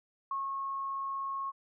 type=tone with ADSR envelope; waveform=sine; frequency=1091 Hz; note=C#6; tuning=28 cents flat; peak=-31 dBFS; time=0.31-1.52 s; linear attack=3 ms; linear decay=170 ms; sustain=-2 dB; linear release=30 ms; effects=none